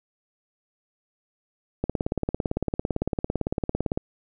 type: click train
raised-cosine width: 2 ms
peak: -11 dBFS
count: 39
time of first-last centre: 1.84-3.975 s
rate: 17.8 Hz
effects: none